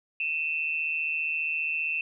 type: tone pair together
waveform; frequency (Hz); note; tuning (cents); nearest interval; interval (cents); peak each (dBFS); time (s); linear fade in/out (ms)
sine; 2527 / 2682; D#7 / E7; +26 / +29; minor second; 103; -31 / -28; 0.2-2.01; 2
effects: none